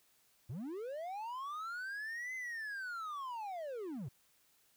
triangle linear two-way sweep, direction up then down, 98 to 2065 to 107 Hz, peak -38 dBFS, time 0.49-4.09 s, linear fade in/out 10 ms, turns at 2.35 s, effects white hiss -71 dBFS RMS until 4.76 s

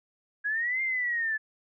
sine linear two-way sweep, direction up then down, 1644 to 2116 to 1725 Hz, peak -26 dBFS, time 0.44-1.38 s, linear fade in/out 20 ms, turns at 0.82 s, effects none

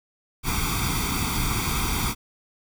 pink noise with comb filter, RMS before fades -25 dBFS, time 0.43-2.15 s, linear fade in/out 50 ms, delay 0.86 ms, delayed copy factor +0.95, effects none

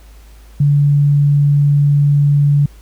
sine tone, 144 Hz, D3, 34 cents flat, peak -8 dBFS, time 0.6-2.66 s, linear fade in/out 5 ms, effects added 53 Hz sine -37 dBFS peak until 2.81 s + pink hiss -49 dBFS RMS until 2.81 s

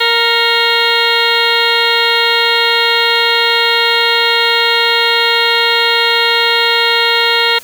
harmonic tone with a mistuned harmonic, 466.2 Hz, A#4, in tune, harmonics 1 / 2 / 3 / 4 / 5 / 6 / 7 / 8 / 9, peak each -18 / -18 / -18 / -18 / -18 / -18 / -18 / -18 / -18 dBFS, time 0-7.59 s, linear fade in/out 10 ms, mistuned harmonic 5, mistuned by -100 cents, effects white hiss -36 dBFS RMS until 7.63 s

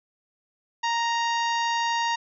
harmonic tone with a mistuned harmonic, 932.3 Hz, A#5, in tune, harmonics 1 / 2 / 3 / 4 / 5 / 6 / 7, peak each -24 / -30 / -34 / -36 / -38 / -40 / -41 dBFS, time 0.83-2.16 s, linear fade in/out 10 ms, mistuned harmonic 7, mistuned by +24 cents, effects none

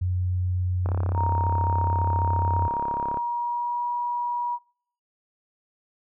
sine tone, 90.8 Hz, F#2, 32 cents flat, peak -22 dBFS, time 0.01-2.68 s, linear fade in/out 10 ms
click train, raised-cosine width 1 ms, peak -18 dBFS, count 81, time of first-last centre 0.86-3.172 s, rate 34.6 Hz
sine tone with pitch glide, 932.3 to 963 Hz, A#5 to B5, 0 to -44 cents, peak -24 dBFS, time 1.14-4.59 s, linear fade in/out 50 ms, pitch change +56 cents, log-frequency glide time 2.35-3.85 s
effects noise-tail reverb RT60 0.6 s tail -24 dB re dry

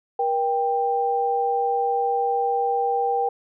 sine tone pair together, 476.2 / 788.5 Hz, A#4 / G5, +37 / +10 cents, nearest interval major sixth, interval 873 cents, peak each -24 / -21 dBFS, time 0.19-3.29 s, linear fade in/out 5 ms, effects none

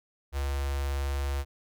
square tone with notch filter, 69.3 Hz, C#2, in tune, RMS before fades -30 dBFS, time 0.32-1.45 s, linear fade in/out 50 ms, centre 230 Hz, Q 0.77, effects none

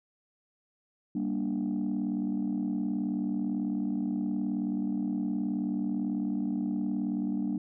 sine chord, G minor, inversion none, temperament just, 196 / 235.2 / 294 Hz, G3 / Bb3 / D4, 0 / +16 / +2 cents, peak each -31 dBFS, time 1.15-7.58 s, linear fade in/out 5 ms, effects tanh soft clip ceiling -23 dBFS

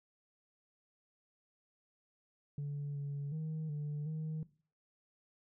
sine tone with pitch steps, 144 / 142.3 / 157.1 / 147.9 / 156.6 Hz, D3 / C#3 / D#3 / D3 / D#3, -34 / +46 / +17 / +13 / +11 cents, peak -34 dBFS, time 2.58-4.43 s, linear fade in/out 2 ms, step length 370 ms, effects noise-tail reverb RT60 0.4 s tail -19 dB re dry + tanh soft clip ceiling -35 dBFS

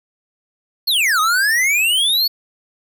square exponential two-way sweep, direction down then up, 4499 to 1226 to 4499 Hz, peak -14 dBFS, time 0.87-2.28 s, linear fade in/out 10 ms, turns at 1.2 s, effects none

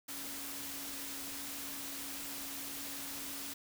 sine tone in noise, 278.3 Hz, C#4, 7 cents sharp, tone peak -51 dBFS, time 0.08-3.54 s, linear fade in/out 10 ms, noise white, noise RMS -43 dBFS, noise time 0.08-3.54 s, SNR -11 dB, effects none

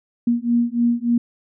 sine beating tone pair, 235.6 / 239 Hz, A#3 / A#3, +19 / +43 cents, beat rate 3.4 Hz, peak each -19 dBFS, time 0.27-1.18 s, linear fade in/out 5 ms, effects none

